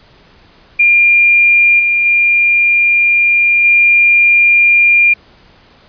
sine tone with level steps, 2400 Hz, D7, 37 cents sharp, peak -5 / -9 / -7 / -5 dBFS, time 0.79-5.14 s, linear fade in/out 10 ms, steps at 1.79 / 2.05 / 3.64 s, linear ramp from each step 10 ms, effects pink hiss -45 dBFS RMS until 5.88 s + resampled to 11025 Hz

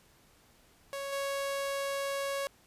sawtooth tone with level steps, 554.4 Hz, C#5, in tune, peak -32 / -28 dBFS, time 0.93-2.47 s, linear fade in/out 0 ms, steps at 1.12 s, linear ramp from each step 10 ms, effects pink hiss -63 dBFS RMS until 2.66 s + resampled to 32000 Hz

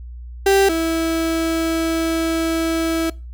35% pulse tone pair in turn, 391.8 / 327.3 Hz, G4 / E4, -1 / -12 cents, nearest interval minor third, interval 311 cents, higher first, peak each -10 / -16 dBFS, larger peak first, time 0.46-0.69 / 0.69-3.1 s, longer second, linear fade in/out 5 ms, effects noise-tail reverb RT60 0.3 s tail -22 dB re dry + added 60 Hz sine -31 dBFS peak until 3.33 s

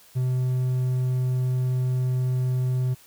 triangle tone, 127.4 Hz, C3, 46 cents flat, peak -19 dBFS, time 0.15-2.95 s, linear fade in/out 20 ms, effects white hiss -53 dBFS RMS until 3.06 s

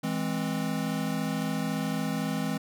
square chord, E augmented, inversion none, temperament equal with one note detuned, 163.86 / 207.7 / 261.6 Hz, E3 / G#3 / B#3, -10 / 0 / 0 cents, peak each -33 dBFS, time 0.03-2.58 s, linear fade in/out 10 ms, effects none

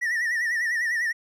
triangle tone with vibrato, 1864.7 Hz, A#6, in tune, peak -21 dBFS, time 0.01-1.13 s, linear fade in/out 20 ms, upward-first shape sine, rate 10 Hz, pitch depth 92 cents each way, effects none

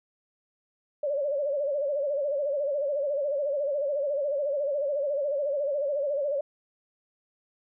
sine tone with vibrato, 570 Hz, C#5, 48 cents sharp, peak -25 dBFS, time 1.03-6.41 s, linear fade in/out 5 ms, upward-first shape sine, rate 14 Hz, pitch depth 93 cents each way, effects none

